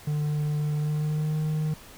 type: tone with pitch glide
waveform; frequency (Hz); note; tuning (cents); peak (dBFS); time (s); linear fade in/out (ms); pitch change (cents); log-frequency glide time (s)
triangle; 149.5 to 154.5; D3 to D#3; +31 to -12; -22; 0.07-1.74; 5; +57; 0.72-1.39
effects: pink hiss -48 dBFS RMS until 1.97 s